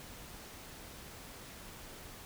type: silence
effects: pink hiss -50 dBFS RMS until 2.25 s